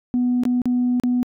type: tone with dropouts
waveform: sine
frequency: 246.9 Hz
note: B3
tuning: in tune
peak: -15 dBFS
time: 0.14-1.23 s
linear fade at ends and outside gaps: 0 ms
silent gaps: 0.435-0.453 / 0.618-0.656 / 0.999-1.036 s
effects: tanh soft clip ceiling -13 dBFS